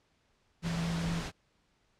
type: tone in noise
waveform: sine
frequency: 167.8 Hz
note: E3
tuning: 31 cents sharp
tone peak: -31 dBFS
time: 0.62-1.23 s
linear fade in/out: 50 ms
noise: pink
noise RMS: -38 dBFS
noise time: 0.62-1.32 s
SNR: +4 dB
effects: pink hiss -72 dBFS RMS until 1.99 s + low-pass 6000 Hz 12 dB/octave